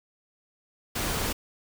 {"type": "noise", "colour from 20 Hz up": "pink", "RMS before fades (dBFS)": -29, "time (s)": [0.95, 1.33], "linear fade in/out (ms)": 10, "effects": []}